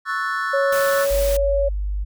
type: chord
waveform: triangle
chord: F# minor seventh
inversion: second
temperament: equal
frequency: 1108.7 / 1318.5 / 1480 / 1760 Hz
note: C#6 / E6 / F#6 / A6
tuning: 0 / 0 / 0 / 0 cents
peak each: -25 dBFS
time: 0.05-1.07 s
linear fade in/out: 50 ms
type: tone with pitch glide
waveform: sine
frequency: 554.4 to 559.9 Hz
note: C#5 to C#5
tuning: 0 to +17 cents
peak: -17 dBFS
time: 0.53-1.69 s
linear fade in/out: 10 ms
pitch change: +17 cents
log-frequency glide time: 0.9-1.17 s
type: noise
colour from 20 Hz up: white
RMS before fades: -30 dBFS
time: 0.72-1.37 s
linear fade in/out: 5 ms
type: tone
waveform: sine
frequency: 50 Hz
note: G1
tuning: 35 cents sharp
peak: -21 dBFS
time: 1.1-2.05 s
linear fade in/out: 20 ms
effects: none